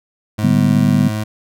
25% pulse tone with pitch glide, 106.2 to 107.12 Hz, G#2 to A2, +39 to -46 cents, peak -15 dBFS, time 0.38-1.24 s, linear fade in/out 10 ms, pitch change +15 cents, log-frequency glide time 0.69-0.85 s
sine chord, G major, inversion second, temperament equal with one note detuned, 146.83 / 196.79 / 246.9 Hz, D3 / G3 / B3, 0 / +7 / 0 cents, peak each -15 dBFS, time 0.43-1.09 s, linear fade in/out 10 ms
effects none

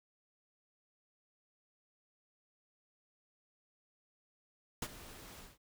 pink noise with ADSR envelope, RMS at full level -36 dBFS, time 4.82-5.58 s, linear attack 4 ms, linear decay 47 ms, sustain -16 dB, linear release 180 ms, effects none

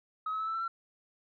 sine tone with pitch steps, 1272 / 1288.3 / 1304.7 / 1321.4 / 1338.3 / 1355.4 Hz, D#6 / E6 / E6 / E6 / E6 / E6, +38 / -40 / -18 / +4 / +26 / +48 cents, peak -30 dBFS, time 0.26-0.68 s, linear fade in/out 5 ms, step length 70 ms, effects tanh soft clip ceiling -28 dBFS

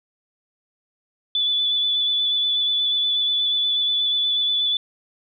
sine tone with vibrato, 3469 Hz, A7, 25 cents flat, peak -18 dBFS, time 1.35-4.77 s, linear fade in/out 2 ms, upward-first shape sine, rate 8.3 Hz, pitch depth 16 cents each way, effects none

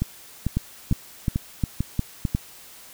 two click trains, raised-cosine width 5 ms, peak -10 / -9 dBFS, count 6 / 6, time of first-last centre 0.02-2.252 / 0.57-2.349 s, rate 2.24 / 2.81 Hz, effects white hiss -46 dBFS RMS until 2.93 s

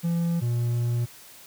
triangle tone pair in turn, 169.5 / 119.47 Hz, E3 / A#2, +49 / +43 cents, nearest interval tritone, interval 606 cents, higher first, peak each -20 dBFS, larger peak neither, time 0.03-0.41 / 0.41-1.06 s, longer second, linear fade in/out 20 ms, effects white hiss -48 dBFS RMS until 1.46 s + high-pass 60 Hz 12 dB/octave

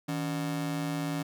45% pulse ring-modulated tone, 221.2 Hz, A3, 9 cents sharp, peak -27 dBFS, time 0.08-1.23 s, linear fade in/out 10 ms, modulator 61.3 Hz, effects none

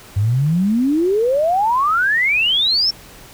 sine exponential sweep, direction up, 95.6 to 5540 Hz, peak -13 dBFS, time 0.16-2.91 s, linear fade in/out 10 ms, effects pink hiss -41 dBFS RMS until 3.33 s

